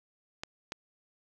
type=clicks; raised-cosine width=0.2 ms; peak=-19 dBFS; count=2; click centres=0.435 / 0.721 s; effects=none